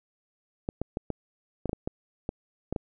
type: clicks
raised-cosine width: 2 ms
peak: -16 dBFS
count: 11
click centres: 0.689 / 0.816 / 0.971 / 1.103 / 1.657 / 1.694 / 1.731 / 1.875 / 2.291 / 2.726 / 2.762 s
effects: none